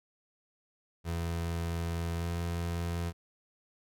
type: tone with pitch glide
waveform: 30% pulse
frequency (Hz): 84.2 to 85.38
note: E2 to F2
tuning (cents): +37 to -39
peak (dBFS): -29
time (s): 1.04-3.13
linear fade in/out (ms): 50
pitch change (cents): +24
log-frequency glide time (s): 2.16-2.29
effects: none